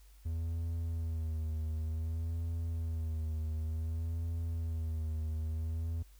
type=tone with vibrato; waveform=triangle; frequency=80.9 Hz; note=E2; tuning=32 cents flat; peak=-31 dBFS; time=0.25-6.03 s; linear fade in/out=10 ms; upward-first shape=sine; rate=0.55 Hz; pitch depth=50 cents each way; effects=added 50 Hz sine -55 dBFS peak until 6.19 s + white hiss -67 dBFS RMS until 6.19 s